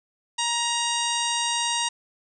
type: harmonic tone with a mistuned harmonic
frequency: 942 Hz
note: A#5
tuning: 18 cents sharp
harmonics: 1 / 2 / 3 / 4 / 5 / 6 / 7 / 8 / 9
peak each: -28 / -34 / -30 / -30 / -35 / -33 / -34 / -39 / -32 dBFS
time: 0.38-1.89 s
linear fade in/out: 10 ms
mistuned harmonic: 6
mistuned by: +23 cents
effects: none